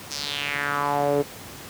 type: tone with band-pass filter sweep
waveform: sawtooth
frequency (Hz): 143.9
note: D3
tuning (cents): -35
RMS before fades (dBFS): -25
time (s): 0.1-1.23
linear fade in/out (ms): 20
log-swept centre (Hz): 5900 to 420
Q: 3.4
effects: pink hiss -40 dBFS RMS until 1.69 s + high-pass 80 Hz 12 dB/octave